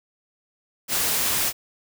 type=noise; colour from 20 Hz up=white; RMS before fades=-23 dBFS; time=0.88-1.53 s; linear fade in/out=50 ms; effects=none